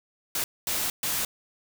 white noise bursts at uneven times, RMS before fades -28 dBFS, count 3, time 0.35-0.44 / 0.67-0.9 / 1.03-1.25 s, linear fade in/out 2 ms, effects none

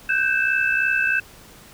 sine tone cluster, 1521 / 1584 / 2628 Hz, F#6 / G6 / E7, +47 / +18 / -6 cents, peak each -22 dBFS, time 0.09-1.2 s, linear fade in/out 5 ms, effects pink hiss -46 dBFS RMS until 1.73 s

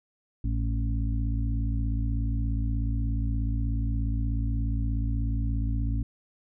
harmonic tone with a mistuned harmonic, 55.4 Hz, A1, 13 cents sharp, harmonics 1 / 2 / 4 / 5, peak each -26 / -30 / -38 / -37 dBFS, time 0.44-6.03 s, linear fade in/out 5 ms, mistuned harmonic 1, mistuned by -42 cents, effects none

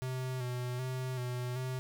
square tone with vibrato, 126.5 Hz, B2, 42 cents sharp, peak -35 dBFS, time 0.02-1.79 s, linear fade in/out 0 ms, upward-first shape square, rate 1.3 Hz, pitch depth 33 cents each way, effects 11-bit

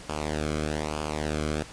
sawtooth tone with flanger, 76.1 Hz, D#2, 38 cents flat, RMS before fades -30 dBFS, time 0.09-1.63 s, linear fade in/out 5 ms, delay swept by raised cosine 0.51 to 1.11 ms, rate 1.1 Hz, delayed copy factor -0.85, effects pink hiss -45 dBFS RMS until 1.72 s + resampled to 22050 Hz

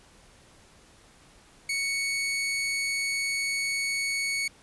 sawtooth tone, 2222 Hz, C#7, 4 cents sharp, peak -23 dBFS, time 1.69-4.48 s, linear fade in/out 5 ms, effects pink hiss -56 dBFS RMS until 4.62 s + resampled to 24000 Hz

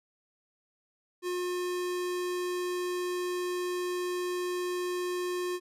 square tone, 358.5 Hz, F4, 45 cents sharp, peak -31 dBFS, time 1.22-5.6 s, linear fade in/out 50 ms, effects resampled to 32000 Hz

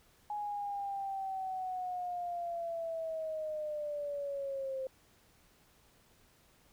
sine linear sweep, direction down, 837 to 523.3 Hz, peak -35 dBFS, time 0.3-4.87 s, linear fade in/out 2 ms, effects pink hiss -66 dBFS RMS until 6.72 s

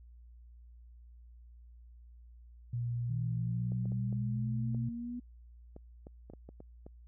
sine tone with pitch glide, 119.5 to 122.29 Hz, A#2 to B2, +43 to -17 cents, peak -32 dBFS, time 2.73-4.89 s, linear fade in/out 5 ms, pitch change +40 cents, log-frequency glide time 3.38-4.58 s
sine linear sweep, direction up, 155.56 to 245.7 Hz, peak -37 dBFS, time 3.09-5.2 s, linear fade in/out 10 ms
clicks, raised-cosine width 2 ms, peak -35 dBFS, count 12, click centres 3.72 / 3.856 / 3.92 / 4.127 / 4.747 / 5.764 / 6.069 / 6.3 / 6.336 / 6.49 / 6.604 / 6.865 s
effects added 59 Hz sine -52 dBFS peak until 7.07 s

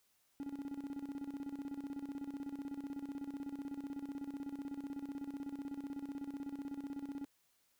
triangle tone with tremolo, 280 Hz, C#4, 18 cents sharp, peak -37 dBFS, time 0.4-7.25 s, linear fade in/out 0 ms, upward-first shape square, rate 16 Hz, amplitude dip 70%, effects white hiss -75 dBFS RMS until 7.79 s

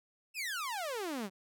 sawtooth exponential sweep, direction down, 2713 to 180 Hz, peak -32 dBFS, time 0.34-1.3 s, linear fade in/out 50 ms, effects none

